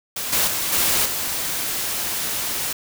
white noise with level steps, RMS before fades -27 / -19 / -24 / -19 / -25 dBFS, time 0.16-2.73 s, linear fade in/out 5 ms, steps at 0.32 / 0.47 / 0.72 / 1.05 s, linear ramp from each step 10 ms, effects none

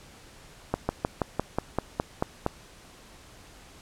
slowing click train, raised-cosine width 1 ms, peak -10 dBFS, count 10, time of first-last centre 0.74-2.464 s, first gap 150 ms, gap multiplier 1.06, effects pink hiss -51 dBFS RMS until 3.81 s + low-pass 10000 Hz 12 dB/octave

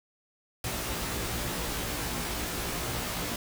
pink noise with comb filter, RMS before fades -33 dBFS, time 0.64-3.36 s, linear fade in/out 2 ms, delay 17 ms, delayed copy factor +0.95, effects none

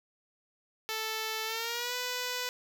5% pulse tone with pitch glide, 440 to 496.7 Hz, A4 to B4, 0 to +10 cents, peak -21 dBFS, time 0.89-2.49 s, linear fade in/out 0 ms, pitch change +210 cents, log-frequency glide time 1.45-1.95 s, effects none

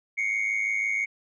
sine tone pair together, 2129 / 2235 Hz, C7 / C#7, +30 / +14 cents, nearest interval minor second, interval 84 cents, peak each -26 / -24 dBFS, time 0.17-1.06 s, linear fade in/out 20 ms, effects tanh soft clip ceiling -21 dBFS

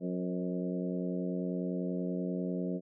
harmonic tone with a mistuned harmonic, 90.2 Hz, F#2, 44 cents flat, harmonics 2 / 3 / 4 / 5 / 6 / 7, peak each -34 / -38 / -40 / -42 / -44 / -45 dBFS, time 0-2.81 s, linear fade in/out 50 ms, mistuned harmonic 5, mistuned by +42 cents, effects none

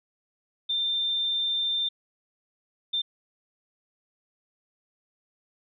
sine tone bursts at uneven times, 3587 Hz, A7, 33 cents sharp, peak -24 dBFS, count 2, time 0.69-1.89 / 2.93-3.02 s, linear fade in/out 10 ms, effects none

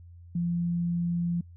sine tone, 172.1 Hz, F3, 25 cents flat, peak -25 dBFS, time 0.35-1.41 s, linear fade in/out 5 ms, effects noise-tail reverb RT60 0.1 s tail -26 dB re dry + added 86 Hz sine -46 dBFS peak until 1.56 s

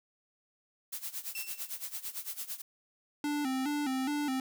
blue noise with tremolo, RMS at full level -37 dBFS, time 0.92-2.62 s, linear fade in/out 10 ms, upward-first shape sine, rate 8.9 Hz, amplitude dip 85%
sawtooth tone with exponential decay, 2685 Hz, E7, 31 cents sharp, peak -34 dBFS, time 1.35-1.86 s, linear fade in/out 2 ms, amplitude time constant 110 ms
square tone with vibrato, 277.2 Hz, C#4, in tune, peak -31 dBFS, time 3.24-4.4 s, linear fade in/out 2 ms, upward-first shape square, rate 2.4 Hz, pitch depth 99 cents each way
effects none

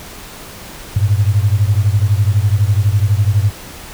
sine beating tone pair, 98 / 110 Hz, G2 / A2, 0 / 0 cents, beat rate 12 Hz, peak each -12 / -14 dBFS, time 0.96-3.51 s, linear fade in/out 5 ms, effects pink hiss -33 dBFS RMS until 3.93 s

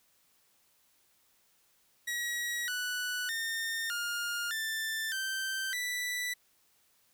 sawtooth tone with pitch steps, 1913 / 1481 / 1822 / 1415 / 1775 / 1556 / 1973 Hz, A#6 / F#6 / A#6 / F6 / A6 / G6 / B6, +44 / +1 / -40 / +22 / +15 / -13 / -2 cents, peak -29 dBFS, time 2.07-6.34 s, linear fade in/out 10 ms, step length 610 ms, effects white hiss -69 dBFS RMS until 7.13 s

